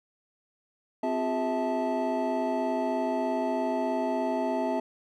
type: tone cluster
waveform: triangle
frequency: 258.9 / 352.6 / 409.4 / 651 / 876 Hz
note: C4 / F4 / G#4 / E5 / A5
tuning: -18 / +17 / -25 / -22 / -8 cents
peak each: -29 / -34 / -33 / -28 / -31 dBFS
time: 1.03-4.8 s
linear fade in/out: 5 ms
effects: none